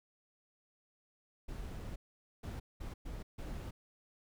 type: noise bursts at uneven times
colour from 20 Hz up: brown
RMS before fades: -43 dBFS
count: 5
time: 1.48-1.96 / 2.43-2.6 / 2.8-2.94 / 3.05-3.23 / 3.38-3.71 s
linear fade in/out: 10 ms
effects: none